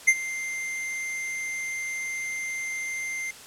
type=tone with ADSR envelope; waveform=square; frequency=2093 Hz; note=C7; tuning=in tune; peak=-13 dBFS; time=0.07-3.31 s; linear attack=15 ms; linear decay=51 ms; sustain=-17 dB; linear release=6 ms; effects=white hiss -45 dBFS RMS until 3.46 s + low-pass 10000 Hz 12 dB/octave